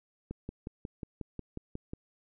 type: click train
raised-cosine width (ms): 3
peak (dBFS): -25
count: 10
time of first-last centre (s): 0.31-1.935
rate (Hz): 5.54
effects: none